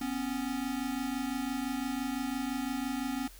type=tone pair together; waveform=square; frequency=249 / 274.9 Hz; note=B3 / C#4; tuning=+14 / -14 cents; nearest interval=major second; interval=172 cents; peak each=-36 / -35 dBFS; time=0.01-3.28 s; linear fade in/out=5 ms; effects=added 43 Hz sine -51 dBFS peak until 3.39 s + white hiss -55 dBFS RMS until 3.39 s